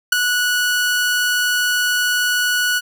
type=tone with ADSR envelope; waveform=sawtooth; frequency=1471 Hz; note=F#6; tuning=11 cents flat; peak=-3 dBFS; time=0.12-2.81 s; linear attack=7 ms; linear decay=6 ms; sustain=-9 dB; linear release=36 ms; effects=none